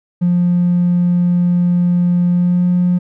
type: tone with pitch glide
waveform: triangle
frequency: 176.1 to 178.25 Hz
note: F3 to F3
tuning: +15 to +36 cents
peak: -7 dBFS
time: 0.21-2.99 s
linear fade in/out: 20 ms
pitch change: +21 cents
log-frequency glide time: 2.3-2.66 s
effects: tanh soft clip ceiling -7 dBFS